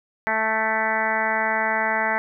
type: harmonic tone with a mistuned harmonic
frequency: 220 Hz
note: A3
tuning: in tune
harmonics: 1 / 2 / 3 / 4 / 5 / 6 / 7 / 8 / 9 / 10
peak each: -34 / -35 / -28 / -25 / -33 / -33 / -28 / -29 / -26 / -36 dBFS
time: 0.27-2.18 s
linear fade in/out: 0 ms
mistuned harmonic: 10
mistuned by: +23 cents
effects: none